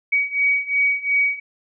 sine beating tone pair, 2259 / 2261.8 Hz, C#7 / C#7, +32 / +34 cents, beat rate 2.8 Hz, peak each -21 / -19 dBFS, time 0.12-1.4 s, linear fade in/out 10 ms, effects none

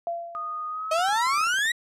sine tone with exponential decay, 683 Hz, F5, 39 cents flat, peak -24 dBFS, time 0.07-0.81 s, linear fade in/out 1 ms, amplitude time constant 160 ms
sine tone with pitch glide, 1236 to 1340.1 Hz, D#6 to E6, -12 to +28 cents, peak -29 dBFS, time 0.35-1.44 s, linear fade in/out 0 ms, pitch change +140 cents, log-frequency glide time 0.69-1.09 s
35% pulse exponential sweep, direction up, 620 to 1945 Hz, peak -20 dBFS, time 0.91-1.72 s, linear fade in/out 5 ms
clicks, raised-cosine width 0.5 ms, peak -30 dBFS, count 12, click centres 0.992 / 1.087 / 1.128 / 1.161 / 1.268 / 1.334 / 1.377 / 1.41 / 1.47 / 1.541 / 1.587 / 1.656 s
effects low-pass 9000 Hz 12 dB/octave

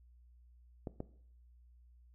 clicks, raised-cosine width 2 ms, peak -26 dBFS, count 2, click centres 0.872 / 1.004 s, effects noise-tail reverb RT60 0.6 s tail -17 dB re dry + added 60 Hz sine -59 dBFS peak until 2.14 s

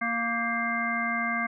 harmonic tone with a mistuned harmonic, 233.1 Hz, A#3, in tune, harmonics 1 / 3 / 5 / 7 / 9, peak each -33 / -34 / -32 / -32 / -30 dBFS, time 0.01-1.47 s, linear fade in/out 10 ms, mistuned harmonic 7, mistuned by -40 cents, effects none

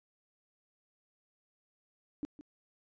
sine tone with echo, 293.7 Hz, D4, in tune, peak -33 dBFS, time 2.23-2.25 s, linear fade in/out 0 ms, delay 160 ms, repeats 1, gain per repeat -13 dB, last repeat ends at 2.41 s, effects resampled to 16000 Hz

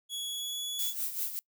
sawtooth tone with pitch glide, 3361 to 3394 Hz, G#7 to G#7, +20 to +37 cents, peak -31 dBFS, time 0.09-0.94 s, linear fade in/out 50 ms, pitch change +17 cents, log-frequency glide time 0.29-0.63 s
violet noise with tremolo, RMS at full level -32 dBFS, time 0.79-1.39 s, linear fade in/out 0 ms, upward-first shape sine, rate 5.2 Hz, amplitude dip 65%
effects noise-tail reverb RT60 0.1 s tail -25 dB re dry

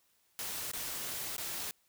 white noise with dropouts, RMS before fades -39 dBFS, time 0.39-1.71 s, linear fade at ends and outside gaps 0 ms, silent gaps 0.715-0.734 / 1.365-1.381 s, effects white hiss -72 dBFS RMS until 1.88 s

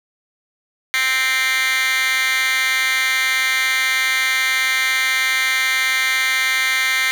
10% pulse tone with high-pass filter, 261.6 Hz, C4, in tune, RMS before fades -18 dBFS, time 0.94-7.11 s, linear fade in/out 0 ms, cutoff 2200 Hz, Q 7.1, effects none

